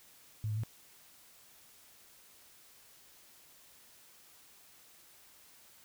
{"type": "tone with pitch steps", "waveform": "sine", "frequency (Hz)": [107.9, 106.6, 111.4], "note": ["A2", "G#2", "A2"], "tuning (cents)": [-33, 46, 22], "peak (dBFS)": -32, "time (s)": [0.44, 0.635], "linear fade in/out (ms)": 0, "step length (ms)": 65, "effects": ["white hiss -60 dBFS RMS until 5.84 s"]}